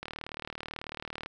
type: click train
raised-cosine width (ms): 0.3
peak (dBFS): -21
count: 48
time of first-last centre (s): 0.03-1.26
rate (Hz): 38.2
effects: none